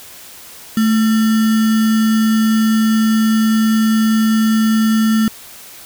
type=tone with sample-and-hold; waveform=sine; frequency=220 Hz; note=A3; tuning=in tune; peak=-10 dBFS; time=0.77-5.28 s; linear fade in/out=2 ms; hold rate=1575 Hz; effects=white hiss -37 dBFS RMS until 5.85 s